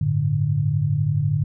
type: chord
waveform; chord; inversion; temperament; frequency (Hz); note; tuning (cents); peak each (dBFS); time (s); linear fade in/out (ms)
sine; G suspended second; none; equal; 98 / 110 / 146.83; G2 / A2 / D3; 0 / 0 / 0; -26 / -23 / -20; 0.01-1.44; 5
effects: none